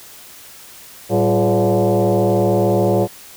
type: tone with frequency modulation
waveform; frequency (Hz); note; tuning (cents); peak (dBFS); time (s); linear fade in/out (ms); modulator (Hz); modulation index
sine; 110.6; A2; +9; -12; 1.09-3.08; 50; 152; 3.9
effects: white hiss -40 dBFS RMS until 3.36 s